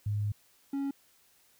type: tone pair in turn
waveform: sine / triangle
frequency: 103.83 / 277.2 Hz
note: G#2 / C#4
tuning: 0 / 0 cents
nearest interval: octave + perfect fourth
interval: 1700 cents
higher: second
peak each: -28 dBFS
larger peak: neither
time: 0.06-0.32 / 0.73-0.91 s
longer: first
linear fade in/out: 5 ms
effects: white hiss -65 dBFS RMS until 1.59 s